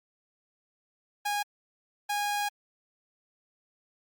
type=tone bursts at uneven times; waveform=sawtooth; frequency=822 Hz; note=G#5; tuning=18 cents flat; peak=-24 dBFS; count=2; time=1.25-1.43 / 2.09-2.49 s; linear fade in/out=10 ms; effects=Opus 48 kbps